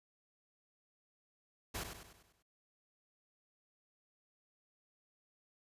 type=noise with echo; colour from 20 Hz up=pink; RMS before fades=-41 dBFS; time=1.74-1.84 s; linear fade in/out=10 ms; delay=98 ms; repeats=6; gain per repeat=-6 dB; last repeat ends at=2.428 s; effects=resampled to 32000 Hz